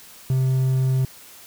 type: tone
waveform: triangle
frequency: 130.81 Hz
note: C3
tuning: in tune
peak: -15 dBFS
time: 0.3-1.05 s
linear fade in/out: 2 ms
effects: white hiss -45 dBFS RMS until 1.46 s